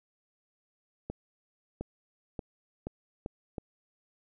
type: accelerating click train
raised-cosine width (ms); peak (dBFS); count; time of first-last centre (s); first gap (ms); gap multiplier
2; -22; 6; 1.1-3.582; 710; 0.82
effects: none